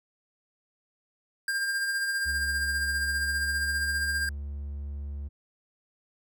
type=tone with tremolo; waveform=square; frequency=1600 Hz; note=G6; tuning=35 cents sharp; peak=-26 dBFS; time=1.48-4.29 s; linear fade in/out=2 ms; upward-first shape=sine; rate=15 Hz; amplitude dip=35%
type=tone with pitch glide; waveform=triangle; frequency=68.9 to 71.29 Hz; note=C#2 to C#2; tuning=-10 to +49 cents; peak=-31 dBFS; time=2.25-5.29 s; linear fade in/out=20 ms; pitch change=+59 cents; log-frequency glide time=3.02-4.03 s
effects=none